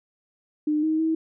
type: tone with pitch steps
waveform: sine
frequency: 302.3 / 314.6 / 321.2 Hz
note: D#4 / D#4 / E4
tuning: -50 / +19 / -45 cents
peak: -20 dBFS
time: 0.67-1.15 s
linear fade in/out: 5 ms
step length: 160 ms
effects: none